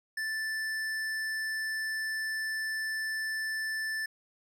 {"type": "tone with tanh clipping", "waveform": "sine", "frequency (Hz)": 1760, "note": "A6", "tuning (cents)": 0, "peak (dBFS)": -33, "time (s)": [0.17, 4.06], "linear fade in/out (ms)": 5, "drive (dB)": 15, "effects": []}